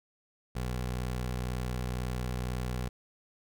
20% pulse tone, 62 Hz, B1, 7 cents sharp, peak -27 dBFS, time 0.55-2.89 s, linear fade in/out 10 ms, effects none

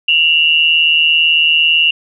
sine tone pair together, 2734 / 2892 Hz, F7 / F#7, -37 / -40 cents, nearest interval minor second, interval 97 cents, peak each -11 dBFS, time 0.08-1.91 s, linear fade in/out 5 ms, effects none

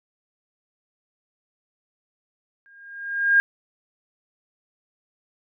sine tone with exponential growth, 1616 Hz, G#6, 48 cents flat, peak -11 dBFS, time 2.66-3.4 s, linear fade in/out 0 ms, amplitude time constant 160 ms, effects none

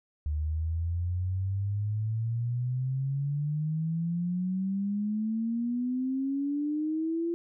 sine exponential sweep, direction up, 74 to 342.4 Hz, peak -27 dBFS, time 0.26-7.34 s, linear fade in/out 0 ms, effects none

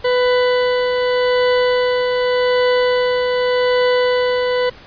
40% pulse tone with tremolo, 497.5 Hz, B4, 13 cents sharp, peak -11 dBFS, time 0.04-4.7 s, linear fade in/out 10 ms, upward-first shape triangle, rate 0.85 Hz, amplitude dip 35%, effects pink hiss -41 dBFS RMS until 4.86 s + resampled to 11025 Hz

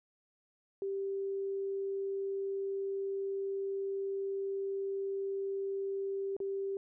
sine tone with dropouts, 392 Hz, G4, in tune, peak -33 dBFS, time 0.82-6.77 s, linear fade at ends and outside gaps 1 ms, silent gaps 6.366-6.402 s, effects none

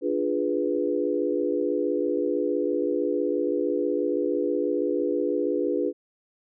sine chord, D diminished seventh, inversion none, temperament equal, 293.7 / 349.2 / 415.3 / 493.9 Hz, D4 / F4 / Ab4 / Cb5, 0 / 0 / 0 / 0 cents, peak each -28 dBFS, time 0.01-5.93 s, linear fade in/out 50 ms, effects none

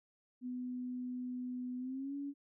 sine tone with pitch glide, 249.8 to 282 Hz, B3 to C#4, +20 to +30 cents, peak -38 dBFS, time 0.41-2.34 s, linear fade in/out 50 ms, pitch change +210 cents, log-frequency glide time 1.78-2.15 s, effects none

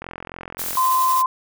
click train, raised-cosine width 0.5 ms, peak -17 dBFS, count 33, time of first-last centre 0.02-0.754 s, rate 43.6 Hz
blue noise with tremolo, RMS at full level -26 dBFS, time 0.58-1.23 s, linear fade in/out 20 ms, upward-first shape sine, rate 12 Hz, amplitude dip 25%
sine tone, 1034 Hz, C6, 21 cents flat, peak -15 dBFS, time 0.77-1.26 s, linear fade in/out 2 ms
effects none

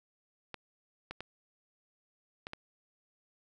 clicks, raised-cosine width 0.3 ms, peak -24 dBFS, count 5, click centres 0.543 / 1.11 / 1.206 / 2.469 / 2.534 s, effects none

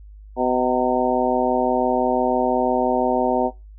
harmonic tone with a mistuned harmonic, 125.9 Hz, B2, 34 cents sharp, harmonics 2 / 3 / 4 / 5 / 6 / 7, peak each -24 / -24 / -24 / -24 / -24 / -24 dBFS, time 0.36-3.51 s, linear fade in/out 50 ms, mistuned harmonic 7, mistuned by +59 cents, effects noise-tail reverb RT60 0.2 s tail -17 dB re dry + added 51 Hz sine -39 dBFS peak until 3.78 s

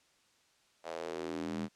square tone with high-pass filter sweep, 41.2 Hz, E1, in tune, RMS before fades -39 dBFS, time 0.83-1.69 s, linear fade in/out 50 ms, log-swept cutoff 630 to 190 Hz, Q 3, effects white hiss -69 dBFS RMS until 1.75 s + low-pass 7000 Hz 12 dB/octave

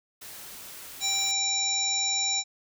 white noise, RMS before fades -43 dBFS, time 0.21-1.32 s, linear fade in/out 10 ms
harmonic tone, 784 Hz, G5, in tune, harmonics 1 / 3 / 5 / 7 / 9, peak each -38 / -35 / -28 / -33 / -28 dBFS, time 1-2.44 s, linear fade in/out 50 ms
effects none

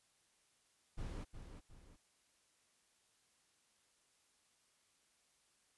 brown noise with echo, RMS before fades -44 dBFS, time 0.97-1.25 s, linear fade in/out 20 ms, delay 360 ms, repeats 2, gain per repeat -8 dB, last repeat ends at 1.97 s, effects white hiss -75 dBFS RMS until 5.77 s + resampled to 24000 Hz

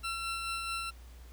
20% pulse tone with tremolo, 1350 Hz, E6, 41 cents sharp, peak -28 dBFS, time 0.03-0.91 s, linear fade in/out 20 ms, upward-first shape sine, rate 4.6 Hz, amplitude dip 30%, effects added 60 Hz sine -48 dBFS peak until 1.32 s + pink hiss -60 dBFS RMS until 1.32 s

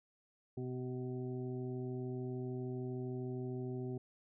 harmonic tone with a mistuned harmonic, 126.7 Hz, B2, 45 cents sharp, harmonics 1 / 2 / 3 / 5 / 6, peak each -41 / -44 / -43 / -58 / -58 dBFS, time 0.57-3.98 s, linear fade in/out 5 ms, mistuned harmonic 6, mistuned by -17 cents, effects none

